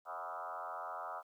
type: tone with frequency modulation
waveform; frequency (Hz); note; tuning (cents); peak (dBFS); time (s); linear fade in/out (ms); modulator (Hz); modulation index
sine; 987.8; B5; 0; -40; 0.05-1.23; 50; 85.4; 4.4
effects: 12-bit